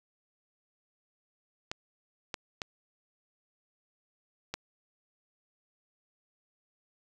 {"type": "clicks", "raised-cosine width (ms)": 0.2, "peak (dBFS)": -17, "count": 4, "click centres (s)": [1.715, 2.342, 2.618, 4.54], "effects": ["8-bit"]}